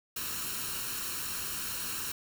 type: noise with comb filter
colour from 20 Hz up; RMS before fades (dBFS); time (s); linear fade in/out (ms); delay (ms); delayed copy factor
white; -36; 0.16-2.12; 5; 0.72; +0.6
effects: none